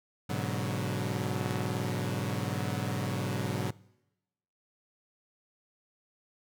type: chord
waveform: sawtooth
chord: G# half-diminished seventh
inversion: none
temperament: equal with one note detuned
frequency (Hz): 103.83 / 123.47 / 143.98 / 185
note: G#2 / B2 / D3 / F#3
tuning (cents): 0 / 0 / -34 / 0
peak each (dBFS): -32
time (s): 0.29-3.71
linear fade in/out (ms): 10
effects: noise-tail reverb RT60 1.0 s tail -23 dB re dry